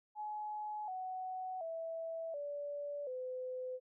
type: tone with pitch steps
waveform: sine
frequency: 846 / 745 / 656.1 / 577.8 / 508.9 Hz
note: G#5 / F#5 / E5 / D5 / C5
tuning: +32 / +12 / -8 / -28 / -48 cents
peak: -39 dBFS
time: 0.15-3.8 s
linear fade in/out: 50 ms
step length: 730 ms
effects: none

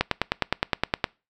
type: click train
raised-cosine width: 0.3 ms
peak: -4 dBFS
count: 11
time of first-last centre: 0.01-1.042 s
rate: 9.69 Hz
effects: noise-tail reverb RT60 0.3 s tail -25 dB re dry

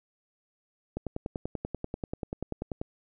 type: click train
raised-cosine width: 2 ms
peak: -19 dBFS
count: 20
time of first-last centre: 0.97-2.815 s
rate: 10.3 Hz
effects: none

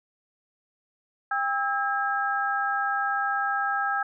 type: tone cluster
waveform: sine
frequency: 799 / 1304 / 1620 Hz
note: G5 / E6 / G#6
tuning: +33 / -19 / -43 cents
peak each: -28 dBFS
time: 1.31-4.03 s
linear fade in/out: 5 ms
effects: none

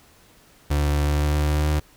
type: tone with pitch glide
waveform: 35% pulse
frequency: 73.1 to 75.42 Hz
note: D2 to D2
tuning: -7 to +47 cents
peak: -17 dBFS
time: 0.7-1.8 s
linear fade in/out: 10 ms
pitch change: +54 cents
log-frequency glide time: 1.02-1.63 s
effects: pink hiss -54 dBFS RMS until 1.96 s

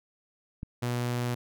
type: click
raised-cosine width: 5 ms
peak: -24 dBFS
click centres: 0.631 s
type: tone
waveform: sawtooth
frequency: 121.6 Hz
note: B2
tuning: 26 cents flat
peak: -24 dBFS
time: 0.82-1.35 s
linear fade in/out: 10 ms
effects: none

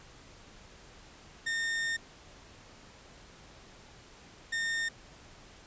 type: tone bursts at uneven times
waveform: 40% pulse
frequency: 1826 Hz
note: A#6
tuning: 36 cents flat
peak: -29 dBFS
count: 2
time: 1.46-1.97 / 4.52-4.89 s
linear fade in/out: 10 ms
effects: pink hiss -54 dBFS RMS until 5.66 s + resampled to 16000 Hz

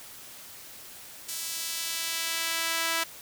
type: tone with high-pass filter sweep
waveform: sawtooth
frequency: 329.6 Hz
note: E4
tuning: in tune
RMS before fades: -31 dBFS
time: 1.28-3.04 s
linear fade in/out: 10 ms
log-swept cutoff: 6000 to 1300 Hz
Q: 0.71
effects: white hiss -46 dBFS RMS until 3.21 s

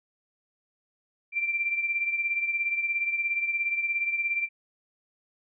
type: beating tone pair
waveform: sine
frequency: 2356 / 2373 Hz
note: D7 / D7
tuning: +5 / +17 cents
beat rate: 17 Hz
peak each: -26 / -33 dBFS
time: 1.32-4.49 s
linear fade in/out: 50 ms
effects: none

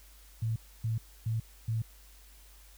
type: tone bursts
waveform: sine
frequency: 112.5 Hz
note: A2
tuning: 39 cents sharp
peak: -28 dBFS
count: 4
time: 0.42-1.82 s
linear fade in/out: 5 ms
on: 140 ms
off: 280 ms
effects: added 50 Hz sine -54 dBFS peak until 2.77 s + white hiss -59 dBFS RMS until 2.77 s

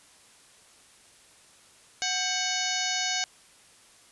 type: harmonic tone with a mistuned harmonic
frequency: 740 Hz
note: F#5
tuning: in tune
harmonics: 1 / 2 / 3 / 4 / 5 / 6 / 7 / 8 / 9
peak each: -35 / -35 / -35 / -35 / -35 / -35 / -35 / -35 / -35 dBFS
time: 2.02-3.24 s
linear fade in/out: 0 ms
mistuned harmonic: 2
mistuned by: +120 cents
effects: white hiss -56 dBFS RMS until 4.11 s + resampled to 24000 Hz

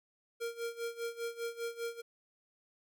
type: tone with tremolo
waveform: square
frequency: 466.2 Hz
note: A#4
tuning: in tune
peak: -35 dBFS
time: 0.4-2.02 s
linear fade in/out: 20 ms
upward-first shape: sine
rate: 5 Hz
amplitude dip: 85%
effects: none

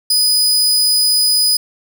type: tone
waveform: sawtooth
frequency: 4978 Hz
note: D#8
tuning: in tune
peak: -8 dBFS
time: 0.1-1.57 s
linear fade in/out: 5 ms
effects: none

